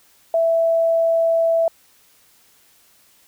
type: tone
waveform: sine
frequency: 661 Hz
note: E5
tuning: 5 cents sharp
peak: -14 dBFS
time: 0.34-1.68 s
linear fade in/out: 2 ms
effects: white hiss -55 dBFS RMS until 3.27 s